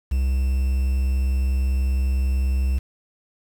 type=tone with quantisation; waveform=triangle; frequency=65.41 Hz; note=C2; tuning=in tune; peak=-16 dBFS; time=0.11-2.79 s; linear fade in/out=10 ms; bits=7; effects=none